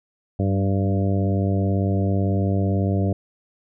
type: harmonic tone with a mistuned harmonic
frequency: 98 Hz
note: G2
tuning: in tune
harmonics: 1 / 2 / 3 / 4 / 5 / 6 / 7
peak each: -20 / -24 / -28 / -31 / -33 / -32 / -34 dBFS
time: 0.39-3.13 s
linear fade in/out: 5 ms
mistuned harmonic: 2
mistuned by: -25 cents
effects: none